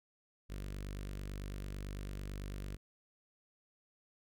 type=tone with notch filter; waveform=sawtooth; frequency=49 Hz; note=G1; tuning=in tune; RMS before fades=-43 dBFS; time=0.49-2.77 s; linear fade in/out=20 ms; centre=840 Hz; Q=1.2; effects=none